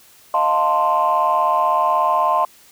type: chord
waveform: sine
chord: F dominant seventh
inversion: third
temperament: equal with one note detuned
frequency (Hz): 622.3 / 698.5 / 889.2 / 1046.5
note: Eb5 / F5 / A5 / C6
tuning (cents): 0 / 0 / +18 / 0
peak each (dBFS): -22 / -20 / -20 / -16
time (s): 0.34-2.45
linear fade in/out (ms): 2
effects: tanh soft clip ceiling -7 dBFS + white hiss -49 dBFS RMS until 2.71 s